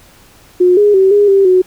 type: tone with pitch steps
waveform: sine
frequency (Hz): 360.3 / 413.5 / 382.6 / 410 / 392 / 368.5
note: F#4 / G#4 / G4 / G#4 / G4 / F#4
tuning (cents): -46 / -8 / -42 / -22 / 0 / -7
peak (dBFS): -5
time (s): 0.6-1.62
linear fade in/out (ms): 10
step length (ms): 170
effects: pink hiss -44 dBFS RMS until 1.66 s